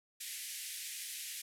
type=band-pass noise; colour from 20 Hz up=white; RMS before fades=-44 dBFS; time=0.2-1.42 s; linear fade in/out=10 ms; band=1800 to 13000 Hz; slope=48 dB/octave; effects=none